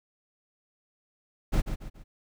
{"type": "noise with echo", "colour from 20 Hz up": "brown", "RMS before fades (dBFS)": -23, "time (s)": [1.52, 1.62], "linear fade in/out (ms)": 20, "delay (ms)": 140, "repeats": 3, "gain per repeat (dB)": -8, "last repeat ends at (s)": 2.04, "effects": []}